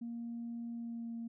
sine tone with pitch glide, 234.3 to 231.2 Hz, A#3 to A#3, +9 to -14 cents, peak -38 dBFS, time 0.01-1.28 s, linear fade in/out 10 ms, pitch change -23 cents, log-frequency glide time 0.72-1.15 s, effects tanh soft clip ceiling -35 dBFS

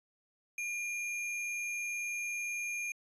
sine tone with sample-and-hold, 2409 Hz, D7, 43 cents sharp, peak -34 dBFS, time 0.58-2.92 s, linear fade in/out 2 ms, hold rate 8820 Hz, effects resampled to 24000 Hz

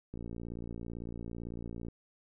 click train, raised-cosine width 3 ms, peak -29 dBFS, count 102, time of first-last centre 0.14-1.884 s, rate 57.9 Hz, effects none

